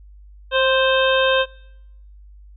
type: harmonic tone with a mistuned harmonic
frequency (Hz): 523.3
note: C5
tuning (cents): 0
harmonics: 1 / 2 / 3 / 5 / 6 / 7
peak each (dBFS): -17 / -23 / -21 / -25 / -25 / -26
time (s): 0.51-1.46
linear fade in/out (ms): 50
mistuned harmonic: 1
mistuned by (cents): +16
effects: noise-tail reverb RT60 0.9 s tail -26 dB re dry + added 50 Hz sine -41 dBFS peak until 2.56 s